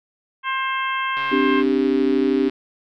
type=harmonic tone; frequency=530 Hz; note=C5; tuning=22 cents sharp; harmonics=2 / 3 / 4 / 5 / 6; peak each=-23 / -27 / -29 / -31 / -33 dBFS; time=0.43-1.64 s; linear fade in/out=50 ms
type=click train; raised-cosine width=0.3 ms; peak=-19 dBFS; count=184; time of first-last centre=1.17-2.496 s; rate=138 Hz
type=chord; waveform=sine; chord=C suspended second; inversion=none; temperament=just; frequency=261.6 / 294.3 / 392.4 Hz; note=C4 / D4 / G4; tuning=0 / +4 / +2 cents; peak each=-20 dBFS; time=1.31-2.5 s; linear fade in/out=20 ms
effects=none